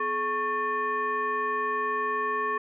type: tone with frequency modulation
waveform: sine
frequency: 1105 Hz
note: C#6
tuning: 6 cents flat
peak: -25 dBFS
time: 0-2.58 s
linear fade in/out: 5 ms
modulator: 679 Hz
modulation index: 0.98
effects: none